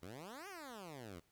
10% pulse exponential two-way sweep, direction up then down, 80.2 to 415.3 to 80.2 Hz, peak -40 dBFS, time 0.02-1.2 s, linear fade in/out 10 ms, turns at 0.48 s, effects pink hiss -75 dBFS RMS until 1.31 s

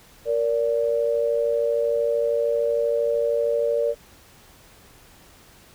sine tone pair together, 466.4 / 579.4 Hz, A#4 / D5, +1 / -24 cents, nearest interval major third, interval 375 cents, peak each -22 dBFS, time 0.25-3.95 s, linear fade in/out 50 ms, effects pink hiss -51 dBFS RMS until 5.74 s

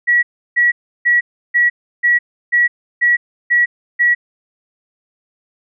sine tone bursts, 1927 Hz, B6, 43 cents flat, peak -9 dBFS, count 9, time 0.07-4.15 s, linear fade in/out 20 ms, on 160 ms, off 330 ms, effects none

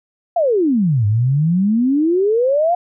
sine exponential two-way sweep, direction down then up, 721 to 100.7 to 721 Hz, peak -12 dBFS, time 0.36-2.75 s, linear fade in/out 5 ms, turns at 1.06 s, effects none

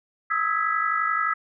sine chord, E major seventh, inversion third, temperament equal with one note detuned, 1267 / 1318.5 / 1661.2 / 1975.5 Hz, D#6 / E6 / G#6 / B6, +31 / 0 / 0 / 0 cents, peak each -26 / -25 / -29 / -29 dBFS, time 0.3-1.34 s, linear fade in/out 10 ms, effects none

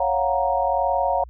sine chord, Gb major seventh, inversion second, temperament equal with one note detuned, 554.4 / 698.5 / 740 / 935 Hz, Db5 / F5 / Gb5 / Bb5, 0 / 0 / 0 / +5 cents, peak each -24 dBFS, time 0-1.24 s, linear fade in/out 5 ms, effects added 60 Hz sine -39 dBFS peak until 1.29 s

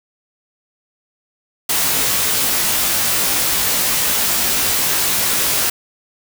white noise with comb filter, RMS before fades -17 dBFS, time 1.69-5.7 s, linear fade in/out 5 ms, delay 18 ms, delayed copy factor +0.8, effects none

